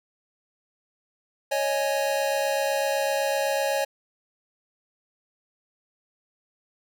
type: chord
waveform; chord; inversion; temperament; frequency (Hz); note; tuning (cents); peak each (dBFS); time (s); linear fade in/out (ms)
square; C# suspended second; none; equal; 554.4 / 622.3 / 830.6; C#5 / D#5 / G#5; 0 / 0 / 0; -26 / -30 / -30; 1.51-3.85; 10
effects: none